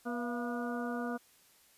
harmonic tone with a mistuned harmonic, 242.1 Hz, B3, 34 cents flat, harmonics 1 / 2 / 3 / 4 / 5 / 6, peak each -36 / -41 / -42 / -49 / -45 / -44 dBFS, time 0.05-1.18 s, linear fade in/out 20 ms, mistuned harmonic 3, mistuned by -72 cents, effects white hiss -64 dBFS RMS until 1.77 s + resampled to 32000 Hz

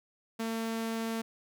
sawtooth tone, 225.9 Hz, A3, 46 cents sharp, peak -28 dBFS, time 0.39-1.22 s, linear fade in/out 10 ms, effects none

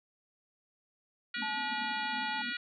harmonic tone, 481.2 Hz, B4, 45 cents flat, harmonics 3 / 4 / 5 / 6 / 7 / 8 / 9, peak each -38 / -40 / -42 / -44 / -45 / -46 / -47 dBFS, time 1.34-2.57 s, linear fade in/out 5 ms
white band-pass noise, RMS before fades -47 dBFS, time 1.36-2.53 s, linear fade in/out 10 ms, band 210 to 270 Hz, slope 96 dB/octave
sine tone with vibrato, 862 Hz, A5, 36 cents flat, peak -36 dBFS, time 1.42-2.42 s, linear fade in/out 5 ms, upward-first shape sine, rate 7.7 Hz, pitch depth 15 cents each way
effects none

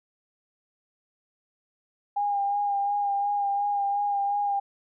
sine tone with vibrato, 809 Hz, G#5, 46 cents flat, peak -23 dBFS, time 2.16-4.6 s, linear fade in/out 10 ms, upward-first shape sine, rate 2.8 Hz, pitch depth 23 cents each way, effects none

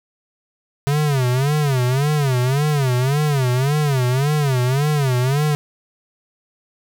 square tone with vibrato, 137 Hz, C#3, 20 cents flat, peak -16 dBFS, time 0.87-5.55 s, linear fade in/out 0 ms, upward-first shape sine, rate 1.8 Hz, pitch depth 180 cents each way, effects none

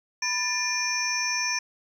sine tone cluster, 986 / 1764 / 2410 / 5480 / 6060 Hz, B5 / A6 / D7 / F8 / F#8, -3 / +4 / +44 / -34 / +40 cents, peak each -34 / -32 / -30 / -30 / -30 dBFS, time 0.22-1.59 s, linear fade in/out 5 ms, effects 9-bit

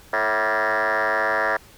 sine tone with frequency modulation, 1174.7 Hz, D6, in tune, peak -17 dBFS, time 0.13-1.57 s, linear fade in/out 5 ms, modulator 104 Hz, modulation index 6.6, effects tanh soft clip ceiling -16 dBFS + pink hiss -49 dBFS RMS until 1.77 s

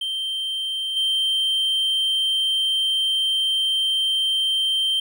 triangle tone with level steps, 3136 Hz, G7, in tune, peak -22 / -17 dBFS, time 0.01-5 s, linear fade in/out 5 ms, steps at 0.96 s, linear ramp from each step 10 ms, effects none

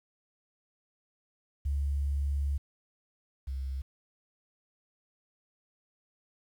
sine tone pair in turn, 70.6 / 66.64 Hz, C#2 / C2, +32 / +32 cents, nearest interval minor second, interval 100 cents, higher first, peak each -27 / -32 dBFS, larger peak first, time 1.65-2.58 / 3.47-3.82 s, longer first, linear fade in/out 10 ms, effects 10-bit

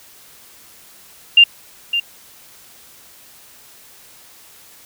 sine tone with echo, 2794 Hz, F7, in tune, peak -4 dBFS, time 1.37-1.44 s, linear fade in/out 5 ms, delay 560 ms, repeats 1, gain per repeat -11 dB, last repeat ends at 2 s, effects white hiss -45 dBFS RMS until 4.85 s

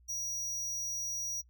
square tone, 5780 Hz, F#8, 41 cents flat, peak -34 dBFS, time 0.08-1.42 s, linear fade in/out 20 ms, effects noise-tail reverb RT60 0.1 s tail -24 dB re dry + added 60 Hz sine -59 dBFS peak until 1.49 s

